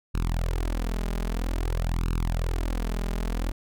sawtooth tone with flanger, 41.94 Hz, E1, 31 cents sharp, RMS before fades -27 dBFS, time 0.14-3.52 s, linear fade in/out 10 ms, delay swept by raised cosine 0.74 to 4.94 ms, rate 0.51 Hz, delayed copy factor +1, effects none

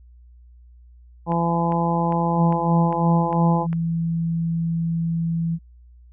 harmonic tone, 168.9 Hz, E3, 42 cents sharp, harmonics 1 / 2 / 3 / 4 / 5 / 6, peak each -21 / -29 / -28 / -30 / -24 / -28 dBFS, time 1.26-3.67 s, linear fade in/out 50 ms
click train, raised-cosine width 0.5 ms, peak -21 dBFS, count 7, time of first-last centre 1.32-3.73 s, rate 2.49 Hz
sine tone, 166 Hz, E3, 12 cents sharp, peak -20 dBFS, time 2.36-5.59 s, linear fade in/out 50 ms
effects added 60 Hz sine -45 dBFS peak until 6.12 s

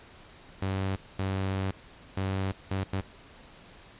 sawtooth tone bursts at uneven times, 96 Hz, G2, 36 cents flat, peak -24 dBFS, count 5, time 0.62-0.96 / 1.19-1.71 / 2.17-2.52 / 2.71-2.84 / 2.93-3.01 s, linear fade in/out 5 ms, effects pink hiss -52 dBFS RMS until 3.99 s + resampled to 8000 Hz

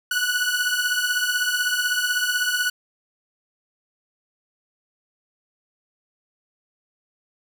sawtooth beating tone pair, 1467 / 1483 Hz, F#6 / F#6, -15 / +4 cents, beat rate 16 Hz, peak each -20 dBFS, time 0.11-2.7 s, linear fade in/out 5 ms, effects none

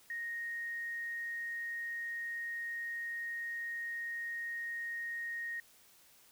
sine tone, 1864.7 Hz, A#6, in tune, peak -37 dBFS, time 0.1-5.6 s, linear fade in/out 2 ms, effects white hiss -63 dBFS RMS until 6.31 s

